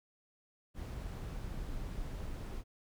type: noise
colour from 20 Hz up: brown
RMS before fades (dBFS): -41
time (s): 0.74-2.64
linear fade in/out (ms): 50
effects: none